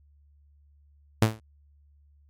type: tone with exponential decay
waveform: sawtooth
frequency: 110 Hz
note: A2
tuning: in tune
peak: -11 dBFS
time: 1.22-1.4 s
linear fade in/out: 5 ms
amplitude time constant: 39 ms
effects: added 72 Hz sine -56 dBFS peak until 2.29 s + MP3 96 kbps